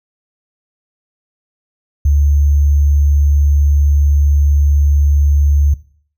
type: tone with sample-and-hold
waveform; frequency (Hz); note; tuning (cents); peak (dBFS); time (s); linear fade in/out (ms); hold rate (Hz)
sine; 72.2; D2; -29; -8; 2.05-5.74; 5; 6300
effects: noise-tail reverb RT60 0.5 s tail -18 dB re dry

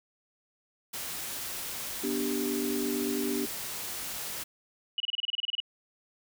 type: noise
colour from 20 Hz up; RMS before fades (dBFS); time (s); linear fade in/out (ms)
white; -37; 0.93-4.44; 10
type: chord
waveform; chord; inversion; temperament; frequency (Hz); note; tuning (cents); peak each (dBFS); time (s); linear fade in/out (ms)
sine; G major; first; just; 245 / 294 / 392; B3 / D4 / G4; -14 / +2 / 0; -33; 2.03-3.46; 10
type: tone bursts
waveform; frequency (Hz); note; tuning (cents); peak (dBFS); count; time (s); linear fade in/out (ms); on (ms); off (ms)
sine; 2930; F#7; -18; -27; 13; 4.98-5.602; 2; 22; 28
effects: none

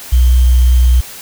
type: tone with sample-and-hold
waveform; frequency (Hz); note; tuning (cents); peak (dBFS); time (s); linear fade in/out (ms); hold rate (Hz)
sine; 62; B1; +7; -5; 0.12-1.01; 10; 3150
effects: white hiss -31 dBFS RMS until 1.21 s

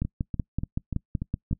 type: two click trains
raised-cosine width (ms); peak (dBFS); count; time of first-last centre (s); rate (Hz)
5; -14 / -17; 9 / 6; 0.02-1.529 / 0.05-1.512; 5.3 / 3.42
effects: noise-tail reverb RT60 0.1 s tail -25 dB re dry

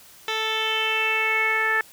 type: tone with low-pass filter sweep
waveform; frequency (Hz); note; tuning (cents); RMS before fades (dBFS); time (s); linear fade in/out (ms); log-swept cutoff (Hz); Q
10% pulse; 440; A4; 0; -23; 0.28-1.81; 2; 4000 to 1800; 5.3
effects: white hiss -49 dBFS RMS until 1.92 s

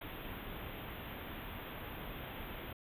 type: band-stop noise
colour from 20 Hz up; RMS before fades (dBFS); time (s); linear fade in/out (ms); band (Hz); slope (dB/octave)
pink; -45; 0.01-2.73; 5; 3600 to 12000; 96
effects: resampled to 32000 Hz

